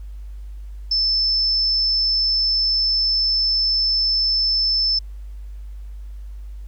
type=tone; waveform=sine; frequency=5274 Hz; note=E8; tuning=in tune; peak=-16 dBFS; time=0.91-4.99 s; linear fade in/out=5 ms; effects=added 50 Hz sine -31 dBFS peak until 6.67 s + pink hiss -60 dBFS RMS until 6.67 s